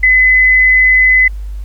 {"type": "tone", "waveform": "sine", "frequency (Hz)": 2022, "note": "B6", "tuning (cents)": 40, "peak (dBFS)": -5, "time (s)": [0.03, 1.28], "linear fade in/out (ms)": 5, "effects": ["added 50 Hz sine -20 dBFS peak until 1.64 s", "pink hiss -49 dBFS RMS until 1.64 s"]}